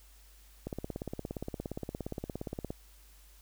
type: click train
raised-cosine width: 2 ms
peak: -23 dBFS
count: 36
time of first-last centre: 0.67-2.705 s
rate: 17.2 Hz
effects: added 50 Hz sine -56 dBFS peak until 3.41 s + white hiss -62 dBFS RMS until 3.41 s